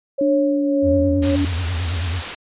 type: tone with tremolo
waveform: sine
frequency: 550 Hz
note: C#5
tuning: 14 cents flat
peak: -15 dBFS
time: 0.18-1.36 s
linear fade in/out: 10 ms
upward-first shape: triangle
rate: 1.7 Hz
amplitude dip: 70%
type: tone with pitch glide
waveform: sine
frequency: 293.7 to 286 Hz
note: D4 to D4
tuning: 0 to -46 cents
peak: -17 dBFS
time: 0.21-1.45 s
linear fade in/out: 2 ms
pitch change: -46 cents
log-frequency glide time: 0.34-0.8 s
type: tone with vibrato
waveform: triangle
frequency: 86.3 Hz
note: F2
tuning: 20 cents flat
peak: -18 dBFS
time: 0.82-2.23 s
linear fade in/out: 50 ms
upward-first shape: sine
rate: 9.2 Hz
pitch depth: 130 cents each way
type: noise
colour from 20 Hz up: white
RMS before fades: -26 dBFS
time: 1.22-2.35 s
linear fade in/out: 10 ms
effects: resampled to 8000 Hz